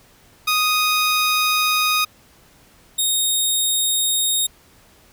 15% pulse tone pair in turn, 1244.5 / 3720 Hz, D#6 / A#7, 0 / -4 cents, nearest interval octave + perfect fifth, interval 1896 cents, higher second, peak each -10 dBFS, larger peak neither, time 0.47-2.05 / 2.98-4.47 s, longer first, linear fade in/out 10 ms, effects pink hiss -52 dBFS RMS until 5.12 s

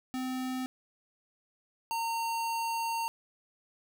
square tone pair in turn, 257.2 / 916.6 Hz, C4 / A#5, -30 / -29 cents, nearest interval octave + minor seventh, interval 2201 cents, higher second, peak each -33 / -31 dBFS, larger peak second, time 0.14-0.66 / 1.91-3.08 s, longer second, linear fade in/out 0 ms, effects none

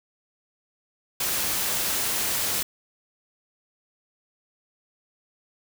white noise, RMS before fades -26 dBFS, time 1.2-2.63 s, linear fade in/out 5 ms, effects none

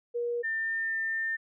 sine tone pair in turn, 476.9 / 1800.5 Hz, A#4 / A6, +39 / +39 cents, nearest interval octave + major seventh, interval 2300 cents, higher second, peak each -28 dBFS, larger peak neither, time 0.14-0.43 / 0.43-1.37 s, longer second, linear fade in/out 20 ms, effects none

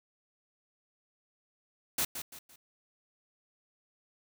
white noise with echo, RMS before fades -30 dBFS, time 1.98-2.05 s, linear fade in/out 5 ms, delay 170 ms, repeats 3, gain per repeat -9 dB, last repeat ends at 2.56 s, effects none

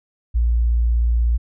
sine tone, 58.27 Hz, A#1, in tune, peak -14 dBFS, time 0.34-1.38 s, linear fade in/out 20 ms, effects none

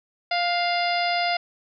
harmonic tone with a mistuned harmonic, 698.5 Hz, F5, in tune, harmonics 1 / 2 / 3 / 4 / 5 / 6 / 7, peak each -23 / -32 / -28 / -33 / -35 / -36 / -31 dBFS, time 0.31-1.37 s, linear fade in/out 5 ms, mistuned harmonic 2, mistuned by +27 cents, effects none

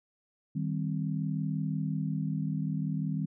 sine chord, C minor, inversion first, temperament equal, 155.56 / 196 / 261.6 Hz, Eb3 / G3 / C4, 0 / 0 / 0 cents, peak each -31 / -34 / -37 dBFS, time 0.55-3.26 s, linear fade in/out 10 ms, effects none

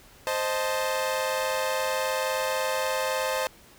sawtooth chord, A diminished, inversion first, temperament equal, 523.3 / 622.3 / 880 Hz, C5 / Eb5 / A5, 0 / 0 / 0 cents, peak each -24 / -27 / -28 dBFS, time 0.27-3.47 s, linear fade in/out 0 ms, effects pink hiss -53 dBFS RMS until 3.78 s

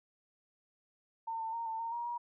sine tone with pitch steps, 907 / 895 / 925 / 895 / 918 / 946 / 954 Hz, A#5 / A5 / A#5 / A5 / A#5 / A#5 / A#5, -48 / +29 / -14 / +29 / -27 / +25 / +40 cents, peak -35 dBFS, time 1.27-2.18 s, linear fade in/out 10 ms, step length 130 ms, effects none

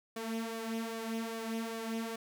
sawtooth tone with flanger, 226 Hz, A3, 47 cents sharp, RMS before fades -38 dBFS, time 0.16-2.16 s, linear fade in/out 5 ms, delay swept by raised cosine 1.7 to 4.1 ms, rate 2.5 Hz, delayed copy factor +0.6, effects none

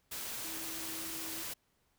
sine tone in noise, 324.1 Hz, E4, 29 cents flat, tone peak -48 dBFS, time 0.44-1.43 s, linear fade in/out 10 ms, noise white, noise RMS -41 dBFS, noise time 0.11-1.54 s, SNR -10 dB, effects pink hiss -75 dBFS RMS until 1.98 s

